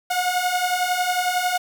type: beating tone pair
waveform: sawtooth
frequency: 717 / 728 Hz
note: F5 / F#5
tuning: +45 / -28 cents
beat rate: 11 Hz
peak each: -21 / -18 dBFS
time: 0.1-1.58 s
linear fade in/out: 10 ms
effects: 7-bit